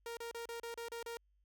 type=tone bursts; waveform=sawtooth; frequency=466.2 Hz; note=A#4; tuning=in tune; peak=-38 dBFS; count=8; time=0.06-1.171 s; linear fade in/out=2 ms; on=110 ms; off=33 ms; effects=added 50 Hz sine -70 dBFS peak until 1.44 s